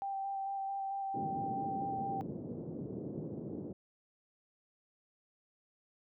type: tone with vibrato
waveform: sine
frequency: 784 Hz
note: G5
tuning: in tune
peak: -35 dBFS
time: 0.02-2.21 s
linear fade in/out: 0 ms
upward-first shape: square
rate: 4.5 Hz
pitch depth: 11 cents each way
type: band-pass noise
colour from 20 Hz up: pink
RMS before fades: -42 dBFS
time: 1.14-3.73 s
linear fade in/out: 5 ms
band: 130 to 450 Hz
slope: 24 dB/octave
effects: none